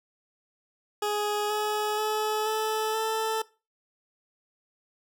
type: tone with pitch steps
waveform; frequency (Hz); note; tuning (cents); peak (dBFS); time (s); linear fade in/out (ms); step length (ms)
20% pulse; 417 / 423.1 / 429.2 / 435.5 / 441.8; G#4 / G#4 / A4 / A4 / A4; +7 / +32 / -43 / -18 / +7; -21; 1.02-3.42; 5; 480
effects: noise-tail reverb RT60 0.3 s tail -20 dB re dry